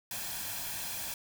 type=noise with comb filter; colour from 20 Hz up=white; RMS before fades=-38 dBFS; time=0.11-1.14 s; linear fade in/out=2 ms; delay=1.2 ms; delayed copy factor=+0.55; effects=none